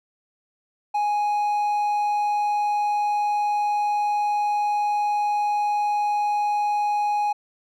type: tone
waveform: triangle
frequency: 830.6 Hz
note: G#5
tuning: in tune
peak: -18 dBFS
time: 0.94-7.33 s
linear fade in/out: 10 ms
effects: none